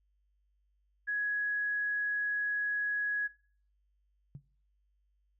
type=tone; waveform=sine; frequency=1672 Hz; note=G#6; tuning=11 cents sharp; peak=-30 dBFS; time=1.07-3.28 s; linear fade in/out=20 ms
type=tone with exponential decay; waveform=sine; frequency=140.7 Hz; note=C#3; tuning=26 cents sharp; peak=-38 dBFS; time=4.35-4.45 s; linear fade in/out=0 ms; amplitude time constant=21 ms
effects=noise-tail reverb RT60 0.5 s tail -21 dB re dry + added 50 Hz sine -70 dBFS peak until 5.39 s